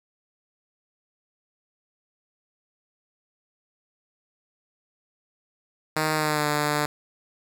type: tone with pitch glide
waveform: 5% pulse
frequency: 155.56 to 148.62 Hz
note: D#3 to D3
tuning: 0 to +21 cents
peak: -11 dBFS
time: 5.96-6.86 s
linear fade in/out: 5 ms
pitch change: -79 cents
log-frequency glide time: 6.13-6.46 s
effects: none